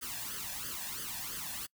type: noise with flanger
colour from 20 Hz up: white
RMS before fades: -40 dBFS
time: 0.01-1.67 s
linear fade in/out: 20 ms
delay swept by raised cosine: 0.62 to 1.18 ms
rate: 3 Hz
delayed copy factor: +0.75
effects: noise-tail reverb RT60 0.1 s tail -25 dB re dry